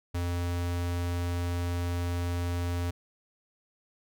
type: tone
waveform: square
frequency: 87.31 Hz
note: F2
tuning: in tune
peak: -29 dBFS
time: 0.14-2.91 s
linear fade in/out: 10 ms
effects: none